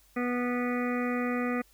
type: harmonic tone with a mistuned harmonic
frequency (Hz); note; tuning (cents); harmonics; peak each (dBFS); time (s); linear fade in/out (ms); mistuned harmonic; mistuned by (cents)
245.4; B3; -11; 1 / 2 / 3 / 5 / 6 / 7 / 8 / 9 / 10; -29 / -34 / -40 / -37 / -44 / -48 / -38 / -47 / -44; 0.16-1.62; 10; 7; +18
effects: added 49 Hz sine -63 dBFS peak until 1.73 s + white hiss -63 dBFS RMS until 1.73 s